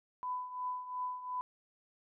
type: tone with tremolo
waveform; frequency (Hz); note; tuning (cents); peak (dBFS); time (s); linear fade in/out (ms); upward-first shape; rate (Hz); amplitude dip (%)
sine; 1000; B5; +21; -33; 0.23-1.41; 0; triangle; 2.8; 75
effects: none